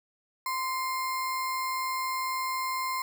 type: tone with sample-and-hold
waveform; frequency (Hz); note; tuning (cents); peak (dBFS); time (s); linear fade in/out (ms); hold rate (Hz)
sine; 1036; C6; -17; -28; 0.46-3.02; 2; 3150
effects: none